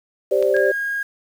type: chord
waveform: sine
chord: G suspended fourth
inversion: none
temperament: equal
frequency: 392 / 523.3 / 587.3 Hz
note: G4 / C5 / D5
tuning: 0 / 0 / 0 cents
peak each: -19 dBFS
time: 0.31-0.72 s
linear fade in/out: 10 ms
type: clicks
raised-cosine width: 0.2 ms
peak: -16 dBFS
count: 2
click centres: 0.426 / 0.566 s
type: tone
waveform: sine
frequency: 1632 Hz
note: G#6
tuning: 31 cents flat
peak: -21 dBFS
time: 0.54-1.03 s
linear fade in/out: 5 ms
effects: 7-bit